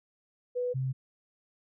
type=tone pair in turn; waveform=sine; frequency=493.9 / 131.35 Hz; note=B4 / C3; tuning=0 / +7 cents; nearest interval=octave + major seventh; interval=2293 cents; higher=first; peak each=-28 dBFS; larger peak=neither; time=0.55-0.74 / 0.74-0.93 s; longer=neither; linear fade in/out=20 ms; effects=none